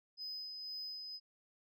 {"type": "tone with tremolo", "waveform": "sine", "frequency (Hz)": 5030, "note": "D#8", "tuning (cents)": 18, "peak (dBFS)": -39, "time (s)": [0.17, 1.2], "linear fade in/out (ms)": 50, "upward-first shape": "sine", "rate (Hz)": 2, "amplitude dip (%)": 40, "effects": ["tanh soft clip ceiling -39 dBFS"]}